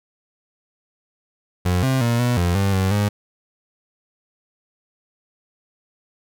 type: tone with pitch steps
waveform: 30% pulse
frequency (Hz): 90.1 / 131.9 / 117.9 / 122.2 / 87.6 / 98.4 / 95 / 103.1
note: F#2 / C3 / A#2 / B2 / F2 / G2 / F#2 / G#2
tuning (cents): -45 / +14 / +20 / -18 / +6 / +7 / +46 / -12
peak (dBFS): -14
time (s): 1.65-3.09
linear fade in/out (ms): 10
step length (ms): 180
effects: none